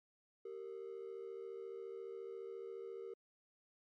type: ring-modulated tone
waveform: triangle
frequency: 424.6 Hz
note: G#4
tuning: 38 cents sharp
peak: -39 dBFS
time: 0.45-3.14 s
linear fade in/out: 5 ms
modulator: 37.2 Hz
effects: tanh soft clip ceiling -38 dBFS + MP3 48 kbps